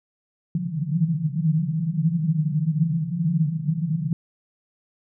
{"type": "band-pass noise", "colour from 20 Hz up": "pink", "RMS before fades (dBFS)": -23, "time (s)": [0.55, 4.13], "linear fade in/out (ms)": 2, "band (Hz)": [150, 170], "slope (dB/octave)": 96, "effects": []}